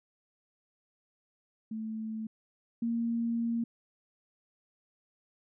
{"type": "tone pair in turn", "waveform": "sine", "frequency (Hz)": [220, 232.3], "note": ["A3", "A#3"], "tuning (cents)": [0, -6], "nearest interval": "minor second", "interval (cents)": 94, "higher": "second", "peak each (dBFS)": [-34, -28], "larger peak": "second", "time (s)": [[1.71, 2.27], [2.82, 3.64]], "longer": "second", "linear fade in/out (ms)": 5, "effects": []}